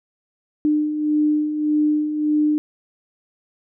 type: beating tone pair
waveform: sine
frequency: 300 / 301.7 Hz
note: D4 / D4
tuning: +37 / +47 cents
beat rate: 1.7 Hz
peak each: -25 / -17 dBFS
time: 0.65-2.58 s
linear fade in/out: 0 ms
effects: none